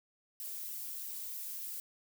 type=noise with flanger; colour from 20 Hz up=violet; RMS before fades=-42 dBFS; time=0.4-1.8 s; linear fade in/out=0 ms; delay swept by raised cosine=1 to 5.1 ms; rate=3.1 Hz; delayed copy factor=+0.7; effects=none